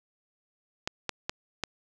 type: clicks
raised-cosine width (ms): 0.2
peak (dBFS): -12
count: 4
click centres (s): 0.875 / 1.093 / 1.295 / 1.637
effects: 9-bit